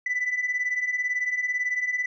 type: beating tone pair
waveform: sine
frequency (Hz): 1975.5 / 1993.5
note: B6 / B6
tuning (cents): 0 / +16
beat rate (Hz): 18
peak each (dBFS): -28 / -24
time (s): 0.06-2.06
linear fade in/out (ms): 5
effects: tanh soft clip ceiling -20 dBFS